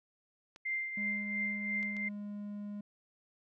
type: clicks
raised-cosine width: 0.2 ms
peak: -34 dBFS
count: 3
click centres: 0.561 / 1.829 / 1.967 s
type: tone with tremolo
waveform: sine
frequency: 2093 Hz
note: C7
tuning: in tune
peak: -31 dBFS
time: 0.65-2.09 s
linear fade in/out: 10 ms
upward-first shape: triangle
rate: 2.9 Hz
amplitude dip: 60%
type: tone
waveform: triangle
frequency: 205.8 Hz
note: G#3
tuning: 16 cents flat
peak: -37 dBFS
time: 0.97-2.81 s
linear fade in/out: 5 ms
effects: none